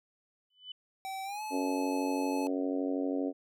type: tone with exponential growth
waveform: sine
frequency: 3000 Hz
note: F#7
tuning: 23 cents sharp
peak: -37 dBFS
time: 0.5-0.72 s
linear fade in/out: 5 ms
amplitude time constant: 47 ms
type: tone with pitch glide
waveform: square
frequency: 770 to 859.3 Hz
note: G5 to A5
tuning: -31 to -41 cents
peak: -37 dBFS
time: 1.05-2.47 s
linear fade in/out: 0 ms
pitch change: +190 cents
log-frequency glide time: 1.24-1.42 s
type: harmonic tone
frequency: 92.6 Hz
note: F#2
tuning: 2 cents sharp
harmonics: 3 / 4 / 5 / 6 / 7 / 8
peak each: -31 / -39 / -38 / -40 / -42 / -48 dBFS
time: 1.5-3.33 s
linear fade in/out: 50 ms
effects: none